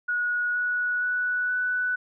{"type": "tone with pitch steps", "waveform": "sine", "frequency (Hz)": [1456, 1467, 1478, 1489.2], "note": ["F#6", "F#6", "F#6", "F#6"], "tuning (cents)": [-28, -15, -2, 11], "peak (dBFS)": -23, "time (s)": [0.08, 1.96], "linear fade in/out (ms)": 10, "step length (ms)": 470, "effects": []}